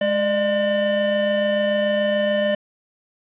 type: tone pair together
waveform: square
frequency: 208.3 / 598 Hz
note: G#3 / D5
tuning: +5 / +31 cents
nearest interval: octave + tritone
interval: 1826 cents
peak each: -26 / -19 dBFS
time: 0.01-2.55 s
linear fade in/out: 5 ms
effects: resampled to 8000 Hz + 9-bit